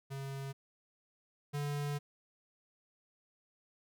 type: tone pair in turn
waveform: square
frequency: 136.8 / 144.93 Hz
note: C#3 / D3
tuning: -23 / -23 cents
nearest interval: minor second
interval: 100 cents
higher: second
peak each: -40 / -35 dBFS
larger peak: second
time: 0.1-0.53 / 1.53-1.99 s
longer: second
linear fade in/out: 20 ms
effects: none